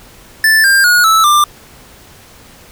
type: tone with pitch steps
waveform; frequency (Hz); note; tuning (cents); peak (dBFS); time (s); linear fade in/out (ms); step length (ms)
square; 1760 / 1595.4 / 1446.2 / 1310.9 / 1188.3; A6 / G6 / F#6 / E6 / D6; 0 / +30 / -40 / -10 / +20; -7; 0.44-1.44; 2; 200
effects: pink hiss -40 dBFS RMS until 2.71 s